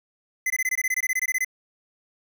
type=tone bursts; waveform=square; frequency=2035 Hz; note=C7; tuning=49 cents flat; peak=-22 dBFS; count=16; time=0.46-1.447 s; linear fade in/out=5 ms; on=42 ms; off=21 ms; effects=none